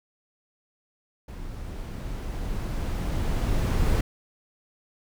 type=noise with level ramp; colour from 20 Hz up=brown; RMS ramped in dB=-38 to -21 dBFS; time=1.28-4.01 s; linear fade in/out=5 ms; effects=none